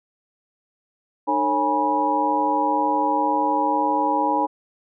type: tone cluster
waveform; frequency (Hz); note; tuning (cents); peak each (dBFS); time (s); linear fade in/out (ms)
sine; 302.1 / 451.7 / 552 / 831 / 971; D4 / A4 / C#5 / G#5 / B5; +49 / +45 / -7 / +1 / -30; -25 / -31 / -28 / -22 / -22; 1.27-4.47; 20
effects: none